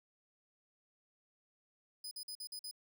sawtooth tone bursts, 5000 Hz, D#8, 8 cents sharp, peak -40 dBFS, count 6, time 2.04-2.712 s, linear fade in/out 5 ms, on 72 ms, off 48 ms, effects none

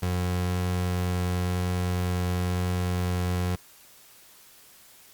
30% pulse tone, 89.9 Hz, F#2, 49 cents flat, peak -22 dBFS, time 0.02-3.56 s, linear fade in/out 10 ms, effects white hiss -53 dBFS RMS until 5.13 s + Opus 48 kbps

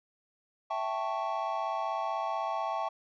triangle chord, A dominant seventh, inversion second, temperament equal, 659.3 / 784 / 880 / 1108.7 Hz, E5 / G5 / A5 / C#6, 0 / 0 / 0 / 0 cents, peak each -34 dBFS, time 0.7-2.89 s, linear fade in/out 10 ms, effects resampled to 16000 Hz

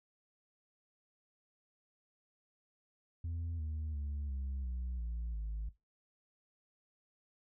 sine tone with pitch steps, 83.7 / 77.65 / 72.03 / 66.82 / 61.98 / 57.5 / 53.34 Hz, E2 / D#2 / D2 / C2 / B1 / A#1 / G#1, +27 / -3 / -33 / +37 / +7 / -23 / +47 cents, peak -34 dBFS, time 3.24-5.69 s, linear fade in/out 5 ms, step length 350 ms, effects noise-tail reverb RT60 0.2 s tail -18 dB re dry + tanh soft clip ceiling -35 dBFS

